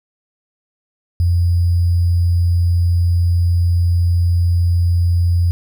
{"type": "tone with sample-and-hold", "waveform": "sine", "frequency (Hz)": 86.8, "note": "F2", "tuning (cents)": -10, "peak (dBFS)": -11, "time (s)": [1.2, 5.51], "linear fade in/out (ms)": 0, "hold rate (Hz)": 4900, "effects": []}